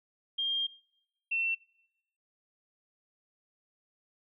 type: tone pair in turn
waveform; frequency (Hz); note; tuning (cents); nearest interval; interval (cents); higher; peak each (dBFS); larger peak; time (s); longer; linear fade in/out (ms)
sine; 3208 / 2698; G7 / E7; +39 / +40; minor third; 299; first; -28; neither; 0.38-0.67 / 1.31-1.55; first; 10
effects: noise-tail reverb RT60 0.8 s tail -22 dB re dry